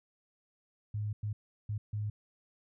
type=tone bursts at uneven times; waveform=sine; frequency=105.2 Hz; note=G#2; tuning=23 cents sharp; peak=-32 dBFS; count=4; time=0.94-1.13 / 1.23-1.33 / 1.69-1.78 / 1.93-2.1 s; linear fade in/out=5 ms; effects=none